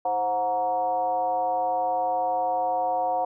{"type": "tone with frequency modulation", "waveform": "sine", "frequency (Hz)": 729, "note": "F#5", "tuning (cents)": -26, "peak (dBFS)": -22, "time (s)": [0.05, 3.25], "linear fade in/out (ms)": 5, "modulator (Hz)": 204, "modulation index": 0.85, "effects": []}